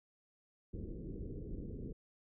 pink low-pass noise, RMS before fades -44 dBFS, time 0.73-1.93 s, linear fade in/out 10 ms, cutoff 450 Hz, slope 48 dB/octave, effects none

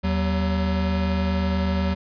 square tone pair together, 79.1 / 188.55 Hz, D#2 / F#3, +29 / +33 cents, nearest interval octave + minor third, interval 1504 cents, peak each -24 dBFS, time 0.03-1.95 s, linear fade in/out 20 ms, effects resampled to 11025 Hz

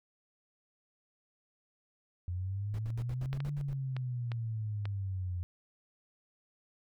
sine exponential two-way sweep, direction up then down, 87.4 to 145.7 to 87.4 Hz, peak -33 dBFS, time 2.28-5.43 s, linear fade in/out 0 ms, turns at 3.51 s
brown noise bursts, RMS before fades -43 dBFS, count 9, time 2.74-3.73 s, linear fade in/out 0 ms, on 46 ms, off 72 ms
clicks, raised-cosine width 0.3 ms, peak -26 dBFS, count 5, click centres 3.33 / 3.404 / 3.966 / 4.318 / 4.855 s
effects none

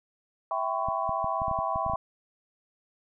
sine chord, C# half-diminished seventh, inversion first, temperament equal with one note detuned, 659.3 / 784 / 1013.2 / 1108.7 Hz, E5 / G5 / B5 / C#6, 0 / 0 / +44 / 0 cents, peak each -32 dBFS, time 0.51-1.96 s, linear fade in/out 2 ms
clicks, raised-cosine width 5 ms, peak -25 dBFS, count 11, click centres 0.886 / 1.093 / 1.244 / 1.418 / 1.482 / 1.513 / 1.589 / 1.759 / 1.864 / 1.898 / 1.936 s
effects none

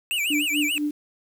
square tone with vibrato, 2600 Hz, E7, 24 cents flat, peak -23 dBFS, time 0.11-0.78 s, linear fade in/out 0 ms, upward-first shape sine, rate 6.8 Hz, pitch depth 220 cents each way
sine tone with tremolo, 296.2 Hz, D4, 15 cents sharp, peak -21 dBFS, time 0.3-0.91 s, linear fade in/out 5 ms, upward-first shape sine, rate 4.1 Hz, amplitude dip 100%
effects 8-bit

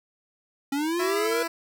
square linear sweep, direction up, 271.7 to 485.5 Hz, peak -25 dBFS, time 0.72-1.43 s, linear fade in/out 5 ms
10% pulse tone, 333.2 Hz, E4, 19 cents sharp, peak -19 dBFS, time 0.99-1.48 s, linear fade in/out 10 ms
effects none

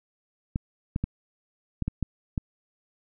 clicks, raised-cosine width 5 ms, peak -14 dBFS, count 7, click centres 0.559 / 0.961 / 1.04 / 1.823 / 1.88 / 2.027 / 2.378 s, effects none

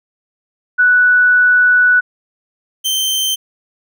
sine / sawtooth tone pair in turn, 1480 / 3114 Hz, F#6 / G7, 0 / -12 cents, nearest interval octave + minor second, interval 1288 cents, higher second, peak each -7 / -11 dBFS, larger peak first, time 0.78-2.01 / 2.84-3.36 s, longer first, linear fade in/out 20 ms, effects none

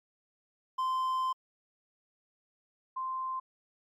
triangle / sine tone pair in turn, 1037 / 1043 Hz, C6 / C6, -16 / -6 cents, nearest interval unison, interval 10 cents, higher second, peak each -26 / -32 dBFS, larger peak first, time 0.78-1.33 / 2.96-3.4 s, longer first, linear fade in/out 10 ms, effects MP3 96 kbps

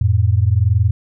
sine tone pair together, 89.34 / 110.5 Hz, F2 / A2, +40 / +8 cents, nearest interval major third, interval 368 cents, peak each -14 dBFS, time 0.01-0.91 s, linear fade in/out 5 ms, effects none

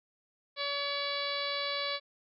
harmonic tone, 568 Hz, C#5, 42 cents sharp, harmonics 1 / 2 / 3 / 4 / 5 / 6 / 7 / 8 / 9, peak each -38 / -39 / -43 / -39 / -46 / -40 / -38 / -41 / -51 dBFS, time 0.56-2 s, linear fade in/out 50 ms, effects none

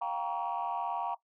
sine chord, G half-diminished seventh, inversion third, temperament just, 705.6 / 784 / 940.8 / 1128.9 Hz, F5 / G5 / Bb5 / Db6, +18 / 0 / +16 / +31 cents, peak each -37 / -36 / -33 / -38 dBFS, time 0.01-1.15 s, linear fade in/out 10 ms, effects noise-tail reverb RT60 0.1 s tail -17 dB re dry + tanh soft clip ceiling -25 dBFS

